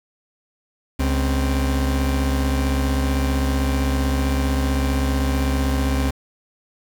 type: tone pair together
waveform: 40% pulse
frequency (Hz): 69.3 / 261.6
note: C#2 / C4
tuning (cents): 0 / 0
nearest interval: octave + major seventh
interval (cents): 2300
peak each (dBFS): -18 / -23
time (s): 0.99-6.11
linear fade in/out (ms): 10
effects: 7-bit